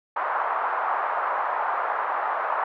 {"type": "band-pass noise", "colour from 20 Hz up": "pink", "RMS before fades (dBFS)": -26, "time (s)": [0.16, 2.64], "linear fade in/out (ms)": 5, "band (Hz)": [770, 1300], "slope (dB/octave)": 24, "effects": []}